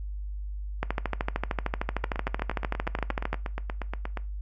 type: two click trains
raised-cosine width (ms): 0.5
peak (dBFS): -12 / -17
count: 34 / 19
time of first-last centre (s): 0.83-3.33 / 2.04-4.173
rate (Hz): 13.2 / 8.44
effects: noise-tail reverb RT60 0.3 s tail -19 dB re dry + added 50 Hz sine -32 dBFS peak until 4.41 s